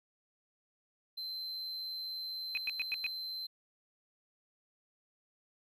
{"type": "tone", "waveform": "triangle", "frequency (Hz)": 4092, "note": "C8", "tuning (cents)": -39, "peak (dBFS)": -37, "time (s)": [1.17, 3.47], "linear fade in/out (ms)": 10}
{"type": "tone bursts", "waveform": "sine", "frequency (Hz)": 2506, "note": "D#7", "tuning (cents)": 12, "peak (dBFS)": -31, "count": 5, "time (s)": [2.55, 3.065], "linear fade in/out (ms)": 0, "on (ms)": 23, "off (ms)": 100}
{"effects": []}